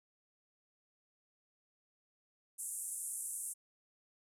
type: band-pass noise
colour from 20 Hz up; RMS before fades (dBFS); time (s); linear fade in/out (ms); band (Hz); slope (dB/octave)
pink; -42; 2.58-3.54; 20; 8100 to 11000; 48
effects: none